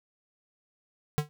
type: tone with exponential decay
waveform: square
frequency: 149.4 Hz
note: D3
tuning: 30 cents sharp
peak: -20 dBFS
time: 1.18-1.29 s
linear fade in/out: 0 ms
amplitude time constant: 23 ms
effects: none